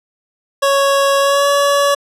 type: tone with pitch glide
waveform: 25% pulse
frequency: 554.4 to 567 Hz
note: C#5 to C#5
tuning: 0 to +39 cents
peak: -7 dBFS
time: 0.62-1.95 s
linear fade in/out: 10 ms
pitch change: +39 cents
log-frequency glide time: 1.19-1.48 s
effects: low-pass 12000 Hz 12 dB/octave